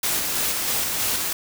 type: noise with tremolo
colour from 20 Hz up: white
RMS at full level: -23 dBFS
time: 0.03-1.33 s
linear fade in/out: 5 ms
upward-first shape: square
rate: 3.1 Hz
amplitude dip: 25%
effects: none